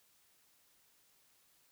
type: silence
effects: white hiss -70 dBFS RMS until 1.71 s